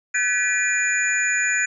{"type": "tone cluster", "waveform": "sine", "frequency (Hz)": [1518, 1709, 1951, 2415, 6920], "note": ["F#6", "G#6", "B6", "D7", "A8"], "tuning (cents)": [44, 49, -22, 48, -30], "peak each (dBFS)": -25, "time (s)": [0.14, 1.66], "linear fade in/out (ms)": 10, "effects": []}